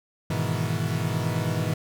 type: chord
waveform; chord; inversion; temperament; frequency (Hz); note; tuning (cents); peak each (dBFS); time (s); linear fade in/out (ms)
40% pulse; E major seventh; first; equal; 103.83 / 123.47 / 155.56 / 164.81; G#2 / B2 / D#3 / E3; 0 / 0 / 0 / 0; -29; 0.3-1.74; 5
effects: none